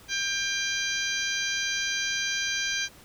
harmonic tone with a mistuned harmonic, 795 Hz, G5, 24 cents sharp, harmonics 2 / 3 / 4 / 5 / 6 / 7 / 8, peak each -31 / -33 / -34 / -35 / -36 / -36 / -37 dBFS, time 0.08-2.89 s, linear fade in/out 50 ms, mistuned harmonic 7, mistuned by +87 cents, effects pink hiss -52 dBFS RMS until 3.04 s

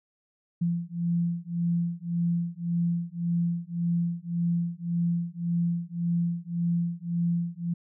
sine beating tone pair, 170.3 / 172.1 Hz, F3 / F3, -43 / -25 cents, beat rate 1.8 Hz, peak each -28 dBFS, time 0.61-7.74 s, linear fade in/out 10 ms, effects none

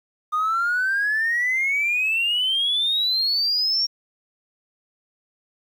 triangle exponential sweep, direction up, 1218 to 5588 Hz, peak -16 dBFS, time 0.32-3.87 s, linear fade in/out 20 ms, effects tanh soft clip ceiling -16 dBFS + 9-bit

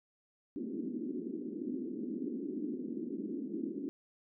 pink band-pass noise, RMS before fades -39 dBFS, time 0.56-3.89 s, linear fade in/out 0 ms, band 220 to 360 Hz, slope 48 dB/octave, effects none

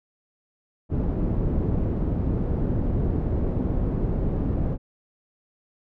pink low-pass noise, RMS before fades -24 dBFS, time 0.89-4.78 s, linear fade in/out 50 ms, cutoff 350 Hz, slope 12 dB/octave, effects none

